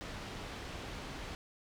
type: low-pass noise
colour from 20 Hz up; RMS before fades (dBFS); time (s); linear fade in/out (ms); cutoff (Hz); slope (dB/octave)
pink; -44; 0.01-1.35; 0; 4700; 12
effects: none